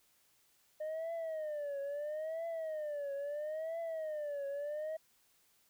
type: tone with vibrato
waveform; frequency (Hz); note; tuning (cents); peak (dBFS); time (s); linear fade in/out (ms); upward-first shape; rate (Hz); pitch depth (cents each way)
sine; 610; D#5; -34; -34; 0.8-4.97; 10; triangle; 0.75; 170
effects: tanh soft clip ceiling -36 dBFS + white hiss -71 dBFS RMS until 5.69 s